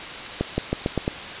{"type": "accelerating click train", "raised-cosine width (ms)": 2, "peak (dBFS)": -8, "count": 6, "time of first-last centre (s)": [0.41, 1.079], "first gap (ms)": 170, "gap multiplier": 0.88, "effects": ["white hiss -33 dBFS RMS until 1.4 s", "resampled to 8000 Hz"]}